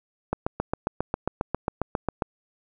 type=click train; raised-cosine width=1 ms; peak=-10 dBFS; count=15; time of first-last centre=0.33-2.222 s; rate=7.4 Hz; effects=none